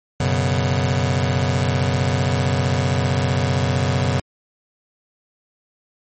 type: chord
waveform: sawtooth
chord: F# suspended fourth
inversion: none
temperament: just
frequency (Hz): 92.5 / 123.33 / 138.75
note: F#2 / B2 / C#3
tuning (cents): 0 / -2 / +2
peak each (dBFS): -17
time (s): 0.2-4.2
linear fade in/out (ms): 5
effects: MP3 32 kbps